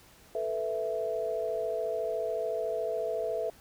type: chord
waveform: sine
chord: A suspended second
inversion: none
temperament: equal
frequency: 440 / 493.9 / 659.3 Hz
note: A4 / B4 / E5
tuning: 0 / 0 / 0 cents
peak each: -34 / -35 / -32 dBFS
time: 0.35-3.5 s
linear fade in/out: 2 ms
effects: pink hiss -57 dBFS RMS until 3.6 s